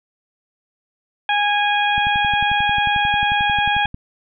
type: harmonic tone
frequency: 824 Hz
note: G#5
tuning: 14 cents flat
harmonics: 1 / 2 / 3 / 4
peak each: -18 / -21 / -23 / -24 dBFS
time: 1.29-3.86 s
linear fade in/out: 2 ms
type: click train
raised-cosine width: 5 ms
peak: -18 dBFS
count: 23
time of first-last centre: 1.98-3.944 s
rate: 11.2 Hz
effects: none